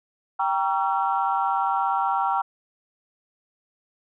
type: chord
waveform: sine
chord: G diminished seventh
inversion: none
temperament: just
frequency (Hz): 784 / 940.8 / 1128.9 / 1354.7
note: G5 / Bb5 / Db6 / Fb6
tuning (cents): 0 / +16 / +31 / +47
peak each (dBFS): -24 / -25 / -29 / -27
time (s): 0.39-2.42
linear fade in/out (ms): 10
effects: tanh soft clip ceiling -10 dBFS